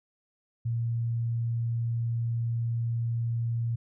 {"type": "tone", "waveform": "sine", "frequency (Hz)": 116.54, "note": "A#2", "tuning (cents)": 0, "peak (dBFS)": -26, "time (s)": [0.65, 3.76], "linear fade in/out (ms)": 10, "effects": []}